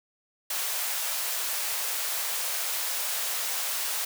white high-pass noise, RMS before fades -30 dBFS, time 0.5-4.05 s, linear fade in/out 5 ms, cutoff 530 Hz, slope 24 dB/octave, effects none

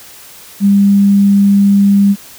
sine tone, 200 Hz, G3, 35 cents sharp, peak -5 dBFS, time 0.6-2.16 s, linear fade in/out 50 ms, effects white hiss -36 dBFS RMS until 2.38 s

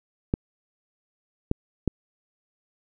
clicks, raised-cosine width 3 ms, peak -9 dBFS, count 3, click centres 0.339 / 1.514 / 1.877 s, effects none

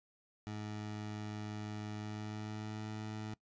20% pulse tone with pitch glide, 105.9 to 107.88 Hz, G#2 to A2, +34 to -34 cents, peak -36 dBFS, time 0.47-3.34 s, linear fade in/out 0 ms, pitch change +32 cents, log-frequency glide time 1.96-2.87 s, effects noise-tail reverb RT60 0.1 s tail -21 dB re dry + resampled to 16000 Hz

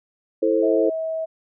sine chord, A minor, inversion second, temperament just, 330 / 440 / 528 Hz, E4 / A4 / C5, +2 / 0 / +16 cents, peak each -21 / -20 / -21 dBFS, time 0.42-0.9 s, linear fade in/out 10 ms
sine tone, 644 Hz, E5, 41 cents flat, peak -23 dBFS, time 0.62-1.26 s, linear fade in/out 20 ms
effects none

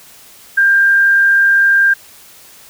sine tone with frequency modulation, 1594 Hz, G6, 28 cents sharp, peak -7 dBFS, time 0.57-1.94 s, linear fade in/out 10 ms, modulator 45.3 Hz, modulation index 0.27, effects white hiss -41 dBFS RMS until 2.69 s

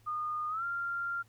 sine tone with pitch glide, 1223 to 1388.7 Hz, D#6 to F6, -30 to -10 cents, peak -32 dBFS, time 0.06-1.23 s, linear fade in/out 20 ms, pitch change +220 cents, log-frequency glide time 0.49-0.64 s, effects added 110 Hz sine -62 dBFS peak until 1.28 s + pink hiss -68 dBFS RMS until 1.28 s

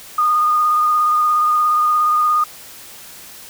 sine tone with vibrato, 1226 Hz, D#6, 26 cents flat, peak -12 dBFS, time 0.18-2.44 s, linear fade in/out 5 ms, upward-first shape sine, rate 17 Hz, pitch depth 17 cents each way, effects white hiss -38 dBFS RMS until 3.49 s

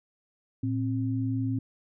sine tone pair together, 113.12 / 265.2 Hz, A2 / C4, +48 / +23 cents, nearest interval octave + minor third, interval 1475 cents, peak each -28 / -29 dBFS, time 0.63-1.59 s, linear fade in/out 5 ms, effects none

